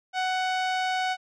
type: tone with low-pass filter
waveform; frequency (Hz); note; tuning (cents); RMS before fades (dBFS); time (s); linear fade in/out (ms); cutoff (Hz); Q
sawtooth; 744; F#5; +9; -27; 0.13-1.17; 50; 4400; 0.88
effects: none